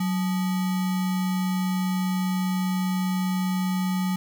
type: tone with sample-and-hold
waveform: sine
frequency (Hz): 185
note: F#3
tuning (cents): 0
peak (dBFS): -22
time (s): 0-4.16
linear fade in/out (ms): 5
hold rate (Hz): 1050
effects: none